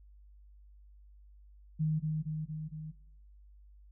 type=tone with echo; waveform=sine; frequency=155.56 Hz; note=D#3; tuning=in tune; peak=-27 dBFS; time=1.79-2 s; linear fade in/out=20 ms; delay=230 ms; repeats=4; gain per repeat=-3 dB; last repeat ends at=2.92 s; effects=noise-tail reverb RT60 0.6 s tail -17 dB re dry + added 50 Hz sine -54 dBFS peak until 3.91 s